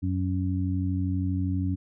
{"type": "harmonic tone", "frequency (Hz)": 92.5, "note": "F#2", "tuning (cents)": 0, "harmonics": [1, 2, 3], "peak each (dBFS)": [-26, -32, -30], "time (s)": [0.02, 1.76], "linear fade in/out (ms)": 20, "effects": []}